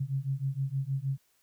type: beating tone pair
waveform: sine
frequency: 132.8 / 139.2 Hz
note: C3 / C#3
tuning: +26 / +8 cents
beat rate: 6.4 Hz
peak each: -32 / -32 dBFS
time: 0-1.18 s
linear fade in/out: 10 ms
effects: white hiss -70 dBFS RMS until 1.42 s